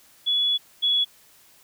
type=tone pair in turn; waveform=sine; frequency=3399 / 3381 Hz; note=G#7 / G#7; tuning=+39 / +30 cents; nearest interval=unison; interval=9 cents; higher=first; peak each=-19 / -18 dBFS; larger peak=second; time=0.26-0.58 / 0.82-1.05 s; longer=first; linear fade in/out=20 ms; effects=white hiss -55 dBFS RMS until 1.63 s